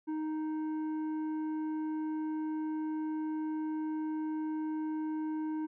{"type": "tone with tanh clipping", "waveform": "triangle", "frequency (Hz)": 311.1, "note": "D#4", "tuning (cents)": 0, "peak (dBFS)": -34, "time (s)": [0.07, 5.67], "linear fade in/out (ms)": 20, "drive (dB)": 12, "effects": []}